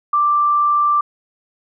sine tone, 1177 Hz, D6, 3 cents sharp, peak -12 dBFS, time 0.13-1.01 s, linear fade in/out 5 ms, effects none

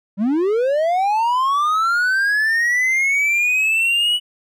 triangle linear sweep, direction up, 185 to 2960 Hz, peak -13 dBFS, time 0.17-4.2 s, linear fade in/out 50 ms, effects none

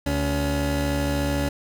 25% pulse tone pair together, 73.42 / 283 Hz, D2 / C#4, 0 / +36 cents, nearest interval octave + major seventh, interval 2336 cents, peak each -21 dBFS, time 0.06-1.49 s, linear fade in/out 5 ms, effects none

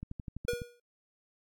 click train, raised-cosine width 5 ms, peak -27 dBFS, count 8, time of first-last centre 0.03-0.618 s, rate 11.9 Hz
square tone with exponential decay, 480.9 Hz, B4, 46 cents flat, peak -28 dBFS, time 0.48-0.8 s, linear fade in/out 5 ms, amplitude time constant 68 ms
effects AAC 64 kbps

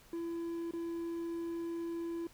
triangle tone with dropouts, 336.3 Hz, E4, 35 cents sharp, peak -34 dBFS, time 0.13-2.27 s, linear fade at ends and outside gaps 2 ms, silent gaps 0.71-0.735 s, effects pink hiss -61 dBFS RMS until 2.33 s

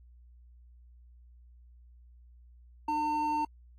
triangle tone pair together, 302 / 905.5 Hz, D4 / A5, +48 / +49 cents, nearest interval octave + perfect fifth, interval 1901 cents, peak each -34 / -26 dBFS, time 2.88-3.45 s, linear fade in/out 5 ms, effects added 60 Hz sine -53 dBFS peak until 3.78 s + AAC 64 kbps

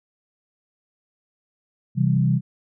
sine chord, C major, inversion none, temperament equal with one note detuned, 131.95 / 164.81 / 196 Hz, C3 / E3 / G3, +15 / 0 / 0 cents, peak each -19 / -21 / -23 dBFS, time 1.95-2.41 s, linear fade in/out 50 ms, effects none

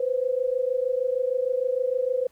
sine tone pair together, 496.8 / 523.3 Hz, B4 / C5, +10 / 0 cents, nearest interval minor second, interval 90 cents, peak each -25 dBFS, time 0-2.27 s, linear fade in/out 5 ms, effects pink hiss -63 dBFS RMS until 2.31 s

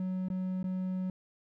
triangle tone with dropouts, 185.6 Hz, F#3, 6 cents sharp, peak -29 dBFS, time 0-1.1 s, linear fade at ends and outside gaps 2 ms, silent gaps 0.285-0.301 / 0.63-0.641 s, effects none

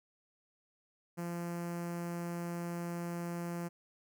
sawtooth tone with notch filter, 172.1 Hz, F3, 25 cents flat, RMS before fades -39 dBFS, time 1.17-3.69 s, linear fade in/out 20 ms, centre 3600 Hz, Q 0.83, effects none

